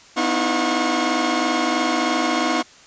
sawtooth tone cluster, 250.8 / 305.1 / 328.1 / 720 / 1088 Hz, B3 / D#4 / E4 / F#5 / C#6, +27 / -34 / -8 / -47 / -33 cents, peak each -21 dBFS, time 0.16-2.63 s, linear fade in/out 20 ms, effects white hiss -47 dBFS RMS until 2.86 s + resampled to 16000 Hz

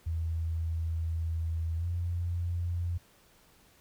sine tone with pitch glide, 81.9 to 86.77 Hz, E2 to F2, -11 to -11 cents, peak -29 dBFS, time 0.06-2.98 s, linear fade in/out 10 ms, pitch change +100 cents, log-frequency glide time 1.77-1.86 s, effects pink hiss -62 dBFS RMS until 3.8 s

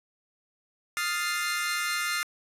sawtooth chord, F dominant seventh, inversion third, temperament equal, 1244.5 / 1396.9 / 1760 / 2093 Hz, Eb6 / F6 / A6 / C7, 0 / 0 / 0 / 0 cents, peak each -31 / -28 / -32 / -28 dBFS, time 0.97-2.23 s, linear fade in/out 0 ms, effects resampled to 32000 Hz + 10-bit

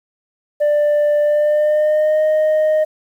sine tone with pitch glide, 591 to 619 Hz, D5 to D#5, +11 to -9 cents, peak -9 dBFS, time 0.6-2.85 s, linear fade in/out 20 ms, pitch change +80 cents, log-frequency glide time 1.21-2.23 s, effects tanh soft clip ceiling -11 dBFS + 8-bit

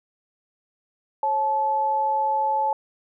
sine tone pair together, 545.5 / 866 Hz, C#5 / A5, -28 / -28 cents, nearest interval minor sixth, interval 800 cents, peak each -29 / -20 dBFS, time 1.23-2.73 s, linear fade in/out 2 ms, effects none

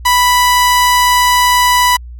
sawtooth tone, 987.8 Hz, B5, in tune, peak -4 dBFS, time 0.05-1.97 s, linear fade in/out 10 ms, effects added 60 Hz sine -27 dBFS peak until 2.19 s + AAC 64 kbps

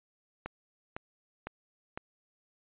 click train, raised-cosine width 0.5 ms, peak -22 dBFS, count 4, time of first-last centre 0.46-1.975 s, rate 1.98 Hz, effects resampled to 8000 Hz

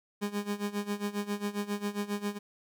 30% pulse tone with tremolo, 204.8 Hz, G#3, 24 cents flat, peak -26 dBFS, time 0.21-2.39 s, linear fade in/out 20 ms, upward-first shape sine, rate 7.4 Hz, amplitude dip 85%, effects none

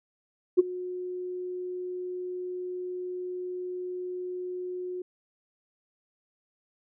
sine tone with ADSR envelope, 362.7 Hz, F#4, 34 cents flat, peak -12 dBFS, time 0.57-5.02 s, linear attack 23 ms, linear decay 21 ms, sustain -20 dB, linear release 4 ms, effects tanh soft clip ceiling -8 dBFS

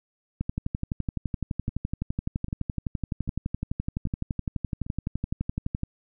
two click trains, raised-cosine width 5 ms, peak -15 / -23 dBFS, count 65 / 5, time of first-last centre 0.41-5.834 / 1.69-4.865 s, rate 11.8 / 1.26 Hz, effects none

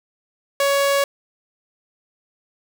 sawtooth tone, 559 Hz, C#5, 14 cents sharp, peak -12 dBFS, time 0.6-1.04 s, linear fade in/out 2 ms, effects none

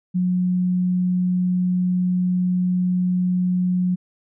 sine tone, 181.1 Hz, F#3, 37 cents flat, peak -17 dBFS, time 0.14-3.96 s, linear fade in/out 20 ms, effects none

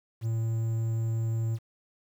triangle tone with quantisation, 113.2 Hz, A2, 50 cents sharp, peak -24 dBFS, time 0.21-1.59 s, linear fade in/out 50 ms, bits 9, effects none

